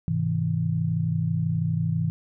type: chord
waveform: sine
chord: Ab augmented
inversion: none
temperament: just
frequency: 103.83 / 129.78 / 162.23 Hz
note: Ab2 / C3 / E3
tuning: 0 / -14 / -27 cents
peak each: -28 / -29 / -24 dBFS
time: 0.08-2.1 s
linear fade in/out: 0 ms
effects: none